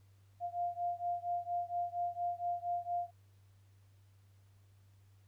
sine beating tone pair, 698.5 / 702.8 Hz, F5 / F5, 0 / +11 cents, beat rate 4.3 Hz, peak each -37 / -38 dBFS, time 0.4-3.11 s, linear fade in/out 50 ms, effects added 98 Hz sine -61 dBFS peak until 5.27 s + pink hiss -75 dBFS RMS until 5.27 s

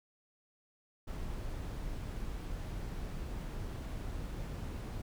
brown noise, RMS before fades -40 dBFS, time 1.07-5.02 s, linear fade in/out 10 ms, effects none

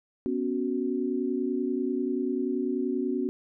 sine chord, B suspended second, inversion none, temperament equal, 246.9 / 277.2 / 370 Hz, B3 / C#4 / F#4, 0 / 0 / 0 cents, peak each -30 dBFS, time 0.26-3.29 s, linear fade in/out 0 ms, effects none

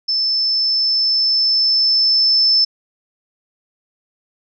sine tone with level ramp, 5274 Hz, E8, in tune, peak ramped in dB -15 to -10 dBFS, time 0.08-2.65 s, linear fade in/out 10 ms, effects none

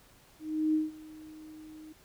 sine tone with ADSR envelope, 310.9 Hz, D#4, 1 cent flat, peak -23 dBFS, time 0.39-1.93 s, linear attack 350 ms, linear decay 170 ms, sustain -22 dB, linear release 9 ms, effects pink hiss -60 dBFS RMS until 2.04 s

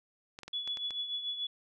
clicks, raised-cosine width 0.2 ms, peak -27 dBFS, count 6, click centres 0.389 / 0.433 / 0.48 / 0.676 / 0.772 / 0.907 s
sine tone with tremolo, 3411 Hz, G#7, 46 cents sharp, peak -31 dBFS, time 0.53-1.47 s, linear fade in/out 5 ms, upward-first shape triangle, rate 6.9 Hz, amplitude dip 65%
effects none

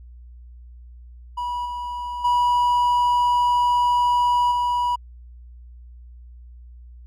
triangle tone with level steps, 974 Hz, B5, 24 cents flat, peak -22 / -25 / -14 / -17 dBFS, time 1.37-4.96 s, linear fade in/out 10 ms, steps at 1.65 / 2.24 / 4.51 s, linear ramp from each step 10 ms, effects added 60 Hz sine -40 dBFS peak until 7.06 s

